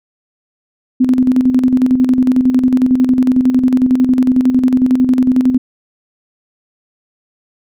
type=tone with tremolo; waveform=sine; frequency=255.1 Hz; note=C4; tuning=44 cents flat; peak=-6 dBFS; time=1-5.58 s; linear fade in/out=10 ms; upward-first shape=square; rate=11 Hz; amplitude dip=55%; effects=none